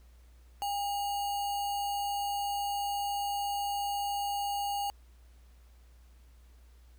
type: tone with sample-and-hold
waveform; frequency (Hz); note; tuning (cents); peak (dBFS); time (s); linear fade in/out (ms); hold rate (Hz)
sine; 807; G#5; -50; -30; 0.62-4.9; 0; 3675
effects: added 60 Hz sine -54 dBFS peak until 6.98 s + pink hiss -68 dBFS RMS until 6.98 s